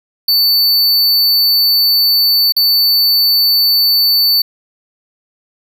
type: tone with dropouts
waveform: square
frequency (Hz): 4500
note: C#8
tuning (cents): +25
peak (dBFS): -9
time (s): 0.28-4.42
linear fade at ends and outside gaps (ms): 5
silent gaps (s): 2.523-2.564
effects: 8-bit

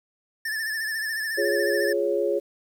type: tone with vibrato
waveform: square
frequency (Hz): 1760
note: A6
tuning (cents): 0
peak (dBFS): -27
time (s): 0.45-1.93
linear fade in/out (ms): 5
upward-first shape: sine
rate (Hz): 14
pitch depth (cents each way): 57
type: chord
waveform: sine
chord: Db major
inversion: first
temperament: equal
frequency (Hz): 349.2 / 415.3 / 554.4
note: F4 / Ab4 / Db5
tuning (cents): 0 / 0 / 0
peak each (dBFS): -27 / -25 / -25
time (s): 1.37-2.4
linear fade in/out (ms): 20
effects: 9-bit

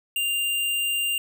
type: tone with sample-and-hold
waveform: sine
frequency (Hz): 2794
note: F7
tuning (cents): 0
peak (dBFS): -22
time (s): 0.16-1.18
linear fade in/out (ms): 2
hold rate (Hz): 11025
effects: none

